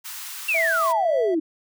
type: high-pass noise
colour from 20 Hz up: white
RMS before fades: -35 dBFS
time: 0.04-0.93 s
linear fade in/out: 20 ms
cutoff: 900 Hz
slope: 48 dB/octave
type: exponential sweep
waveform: sine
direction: down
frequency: 2794 to 302.6 Hz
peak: -19 dBFS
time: 0.48-1.4 s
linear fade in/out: 10 ms
type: tone with tremolo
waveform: triangle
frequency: 657 Hz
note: E5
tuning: 6 cents flat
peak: -21 dBFS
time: 0.54-1.35 s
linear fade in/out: 10 ms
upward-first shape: sine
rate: 3.5 Hz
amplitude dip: 35%
effects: none